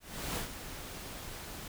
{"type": "noise with ADSR envelope", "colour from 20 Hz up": "pink", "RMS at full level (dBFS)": -35, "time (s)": [0, 1.68], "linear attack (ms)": 360, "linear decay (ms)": 120, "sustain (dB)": -9, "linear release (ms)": 4, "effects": []}